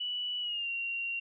sine tone with pitch glide, 2955 to 2757 Hz, F#7 to F7, -3 to -23 cents, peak -32 dBFS, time 0-1.2 s, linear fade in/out 10 ms, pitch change -120 cents, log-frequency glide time 0.4-0.69 s, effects none

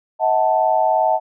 sine chord, D# diminished, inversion none, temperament equal with one note detuned, 637.5 / 740 / 880 Hz, D#5 / F#5 / A5, +42 / 0 / 0 cents, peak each -18 dBFS, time 0.19-1.2 s, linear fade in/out 50 ms, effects none

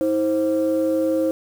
sine tone pair together, 320.2 / 527.6 Hz, D#4 / C5, +50 / +14 cents, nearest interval major sixth, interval 864 cents, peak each -19 dBFS, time 0.01-1.31 s, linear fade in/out 0 ms, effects tanh soft clip ceiling -12 dBFS + 7-bit

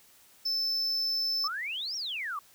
triangle tone, 5274 Hz, E8, in tune, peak -26 dBFS, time 0.45-1.48 s, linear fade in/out 10 ms
sine exponential two-way sweep, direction up then down, 1104 to 5730 to 1104 Hz, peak -32 dBFS, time 1.44-2.39 s, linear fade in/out 2 ms, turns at 1.96 s
effects white hiss -59 dBFS RMS until 2.54 s

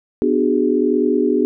sine chord, G# half-diminished seventh, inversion first, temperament just, 249.2 / 299 / 373.8 / 415.3 Hz, B3 / D4 / F#4 / G#4, +16 / +31 / +18 / 0 cents, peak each -19 dBFS, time 0.22-1.45 s, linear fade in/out 0 ms, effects none

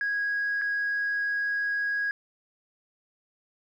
sine tone with dropouts, 1651 Hz, G#6, 11 cents flat, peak -24 dBFS, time 0.01-2.11 s, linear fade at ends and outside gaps 1 ms, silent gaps 0.614-0.618 s, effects tanh soft clip ceiling -22 dBFS + 11-bit

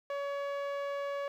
sawtooth tone with low-pass filter, 564 Hz, C#5, 30 cents sharp, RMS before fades -36 dBFS, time 0.1-1.28 s, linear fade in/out 2 ms, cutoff 2200 Hz, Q 0.54, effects 11-bit

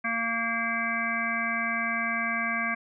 harmonic tone, 230 Hz, A#3, 23 cents flat, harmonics 1 / 3 / 5 / 7 / 9 / 10, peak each -35 / -36 / -33 / -31 / -32 / -33 dBFS, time 0.04-2.75 s, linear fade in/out 10 ms, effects none

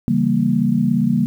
sine chord, C# diminished seventh, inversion none, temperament equal, 138.59 / 164.81 / 196 / 233.1 Hz, C#3 / E3 / G3 / Bb3, 0 / 0 / 0 / 0 cents, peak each -22 / -22 / -19 / -17 dBFS, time 0.08-1.26 s, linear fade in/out 0 ms, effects 8-bit

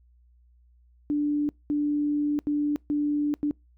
sine tone bursts at uneven times, 293.7 Hz, D4, in tune, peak -22 dBFS, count 5, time 1.1-1.49 / 1.7-2.39 / 2.47-2.76 / 2.9-3.34 / 3.43-3.51 s, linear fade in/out 0 ms, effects noise-tail reverb RT60 0.2 s tail -26 dB re dry + added 60 Hz sine -56 dBFS peak until 3.77 s

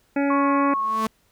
harmonic tone, 281 Hz, C#4, 24 cents sharp, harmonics 1 / 2 / 3 / 5 / 6 / 7 / 8 / 9, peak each -20 / -26 / -30 / -34 / -36 / -37 / -38 / -39 dBFS, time 0.16-0.74 s, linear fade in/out 5 ms
sine tone with vibrato, 1100 Hz, C#6, 14 cents flat, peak -21 dBFS, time 0.3-1.06 s, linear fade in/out 5 ms, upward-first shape triangle, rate 3.3 Hz, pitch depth 11 cents each way
sawtooth tone with exponential growth, 220 Hz, A3, in tune, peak -18 dBFS, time 0.69-1.07 s, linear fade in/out 2 ms, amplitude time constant 81 ms
effects pink hiss -63 dBFS RMS until 1.31 s

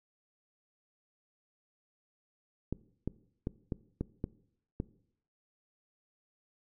clicks, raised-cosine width 3 ms, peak -20 dBFS, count 7, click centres 2.726 / 3.076 / 3.471 / 3.722 / 4.01 / 4.241 / 4.801 s, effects noise-tail reverb RT60 0.7 s tail -20 dB re dry

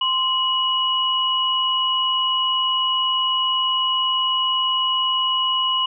sine tone pair together, 1040 / 2922 Hz, C6 / F#7, -11 / -22 cents, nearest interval octave + tritone, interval 1789 cents, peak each -22 / -19 dBFS, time 0.01-5.86 s, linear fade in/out 5 ms, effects none

